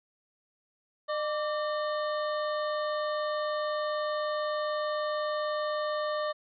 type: harmonic tone with a mistuned harmonic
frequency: 606 Hz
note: D#5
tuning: 46 cents flat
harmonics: 1 / 2 / 3 / 5 / 6 / 7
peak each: -30 / -34 / -40 / -48 / -47 / -47 dBFS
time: 1.08-6.33 s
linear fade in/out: 20 ms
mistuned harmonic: 2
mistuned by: -65 cents
effects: none